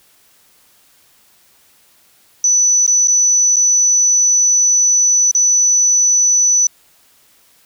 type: tone with dropouts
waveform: sine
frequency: 5970 Hz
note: F#8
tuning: 15 cents sharp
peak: -9 dBFS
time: 2.44-6.67 s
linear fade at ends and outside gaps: 2 ms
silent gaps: 2.865-2.877 / 3.074-3.081 / 3.56-3.566 / 5.313-5.349 s
effects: white hiss -52 dBFS RMS until 7.65 s